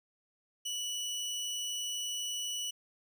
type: tone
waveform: 25% pulse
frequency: 2952 Hz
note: F#7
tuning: 5 cents flat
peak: -31 dBFS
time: 0.65-2.71 s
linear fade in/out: 10 ms
effects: none